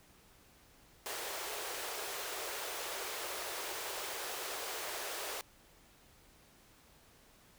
pink high-pass noise, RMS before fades -41 dBFS, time 1.06-5.41 s, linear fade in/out 0 ms, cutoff 370 Hz, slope 48 dB/octave, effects pink hiss -63 dBFS RMS until 7.58 s

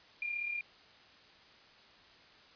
sine tone with amplitude modulation, 2400 Hz, D7, 37 cents sharp, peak -32 dBFS, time 0.22-0.61 s, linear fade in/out 2 ms, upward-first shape sine, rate 36.3 Hz, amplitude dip 55%, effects white hiss -59 dBFS RMS until 2.55 s + resampled to 11025 Hz

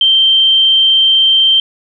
sine tone, 3136 Hz, G7, in tune, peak -6 dBFS, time 0.01-1.6 s, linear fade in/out 2 ms, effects none

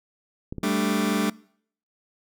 clicks, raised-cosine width 3 ms, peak -19 dBFS, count 2, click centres 0.525 / 0.583 s
sawtooth chord, G suspended second, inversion none, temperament just, 196 / 220.5 / 294 Hz, G3 / A3 / D4, 0 / +4 / +2 cents, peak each -22 dBFS, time 0.63-1.3 s, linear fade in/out 5 ms
effects noise-tail reverb RT60 0.6 s tail -23 dB re dry

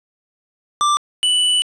square tone pair in turn, 1179 / 2971 Hz, D6 / F#7, +6 / +6 cents, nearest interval octave + major third, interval 1600 cents, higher second, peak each -14 dBFS, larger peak neither, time 0.81-0.97 / 1.23-1.62 s, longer second, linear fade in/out 0 ms, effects resampled to 22050 Hz + 8-bit

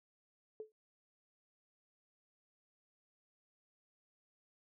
sine tone with exponential decay, 433.7 Hz, A4, 25 cents flat, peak -39 dBFS, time 0.6-0.72 s, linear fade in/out 1 ms, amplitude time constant 25 ms, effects none

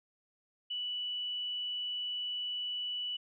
sine tone, 2960 Hz, F#7, in tune, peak -34 dBFS, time 0.7-3.17 s, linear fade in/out 10 ms, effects none

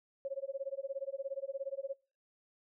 sine tone with tremolo, 546 Hz, C#5, 26 cents flat, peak -33 dBFS, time 0.25-1.94 s, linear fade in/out 0 ms, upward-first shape sine, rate 17 Hz, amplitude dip 100%, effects noise-tail reverb RT60 0.4 s tail -26 dB re dry

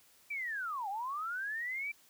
sine linear two-way sweep, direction down then up, 2365 to 759 to 2353 Hz, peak -35 dBFS, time 0.3-1.92 s, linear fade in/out 10 ms, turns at 0.89 s, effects white hiss -64 dBFS RMS until 2.09 s

